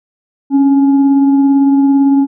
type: tone with frequency modulation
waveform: sine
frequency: 275.6 Hz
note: C#4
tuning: 10 cents flat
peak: -6 dBFS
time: 0.5-2.27 s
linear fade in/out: 50 ms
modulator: 569 Hz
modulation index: 0.27
effects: none